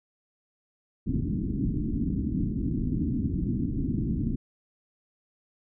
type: low-pass noise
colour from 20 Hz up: white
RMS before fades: -28 dBFS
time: 1.06-4.36 s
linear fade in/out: 10 ms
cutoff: 300 Hz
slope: 48 dB/octave
effects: none